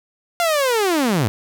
sawtooth linear sweep, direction down, 703 to 93.2 Hz, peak -12 dBFS, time 0.4-1.28 s, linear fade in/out 0 ms, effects none

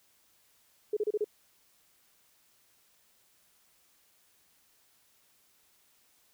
sine tone bursts, 421.6 Hz, G#4, 26 cents sharp, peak -26 dBFS, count 5, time 0.93-1.244 s, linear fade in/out 5 ms, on 38 ms, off 31 ms, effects white hiss -67 dBFS RMS until 6.33 s

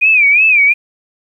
sine tone with vibrato, 2426 Hz, D#7, 44 cents flat, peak -6 dBFS, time 0.01-0.74 s, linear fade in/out 20 ms, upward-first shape sine, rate 2.8 Hz, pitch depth 140 cents each way, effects 8-bit

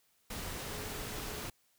sine tone in noise, 424.5 Hz, G#4, 38 cents sharp, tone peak -51 dBFS, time 0.68-1.46 s, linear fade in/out 5 ms, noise pink, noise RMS -41 dBFS, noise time 0.3-1.5 s, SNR -13 dB, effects white hiss -72 dBFS RMS until 1.78 s

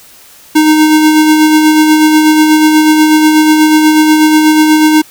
square tone with tremolo, 309.2 Hz, D#4, 11 cents flat, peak -3 dBFS, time 0.55-5.02 s, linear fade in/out 10 ms, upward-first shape sine, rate 8.2 Hz, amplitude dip 35%, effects white hiss -38 dBFS RMS until 5.1 s

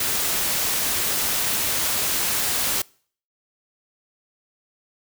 white noise, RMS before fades -23 dBFS, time 0-2.82 s, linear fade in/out 5 ms, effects noise-tail reverb RT60 0.5 s tail -25 dB re dry

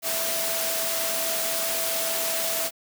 sine tone in noise, 659.3 Hz, E5, in tune, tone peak -32 dBFS, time 0.02-2.71 s, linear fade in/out 50 ms, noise white, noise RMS -27 dBFS, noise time 0.02-2.71 s, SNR -8 dB, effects high-pass 200 Hz 12 dB/octave

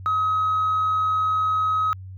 triangle tone with tanh clipping, 1271 Hz, D#6, 36 cents sharp, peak -19 dBFS, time 0.06-1.93 s, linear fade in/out 0 ms, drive 5 dB, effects added 94 Hz sine -35 dBFS peak until 2.17 s

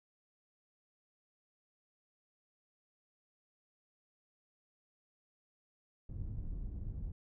pink low-pass noise, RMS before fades -41 dBFS, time 6.09-7.12 s, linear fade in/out 5 ms, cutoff 120 Hz, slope 12 dB/octave, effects none

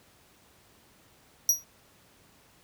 40% pulse tone with exponential decay, 5770 Hz, F#8, 44 cents flat, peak -15 dBFS, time 1.49-1.64 s, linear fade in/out 2 ms, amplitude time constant 31 ms, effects pink hiss -60 dBFS RMS until 2.63 s + high-pass 60 Hz 12 dB/octave

